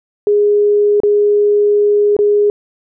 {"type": "tone with dropouts", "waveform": "sine", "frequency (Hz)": 413.3, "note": "G#4", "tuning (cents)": -8, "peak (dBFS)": -8, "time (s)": [0.27, 2.5], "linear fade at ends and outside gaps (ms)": 1, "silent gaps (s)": [[1.002, 1.034], [2.166, 2.189]], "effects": []}